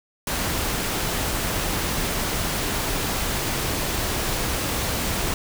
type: noise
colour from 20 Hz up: pink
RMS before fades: -25 dBFS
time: 0.27-5.34 s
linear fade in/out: 2 ms
effects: none